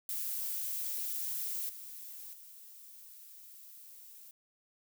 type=noise with level steps; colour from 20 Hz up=violet; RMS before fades=-37 / -47 / -53 dBFS; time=0.09-4.31 s; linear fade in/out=2 ms; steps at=1.69 / 2.33 s; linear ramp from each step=5 ms; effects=none